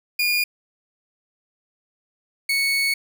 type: tone pair in turn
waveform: 30% pulse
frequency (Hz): 2428 / 2215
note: D#7 / C#7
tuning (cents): -43 / -2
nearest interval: major second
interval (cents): 159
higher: first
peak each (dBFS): -16 / -16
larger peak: neither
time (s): 0.19-0.44 / 2.49-2.94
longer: second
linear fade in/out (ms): 5
effects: none